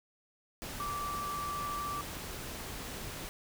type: tone in noise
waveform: sine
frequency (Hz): 1165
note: D6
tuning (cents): -14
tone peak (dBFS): -35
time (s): 0.8-2.01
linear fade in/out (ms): 0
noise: pink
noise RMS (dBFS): -42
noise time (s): 0.62-3.29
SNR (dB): +4
effects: none